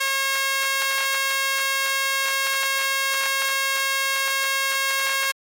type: tone with high-pass filter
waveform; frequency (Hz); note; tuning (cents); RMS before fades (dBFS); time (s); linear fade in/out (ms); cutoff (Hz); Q
sawtooth; 542; C#5; -39; -23; 0-5.32; 10; 1600; 1.2
effects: AAC 64 kbps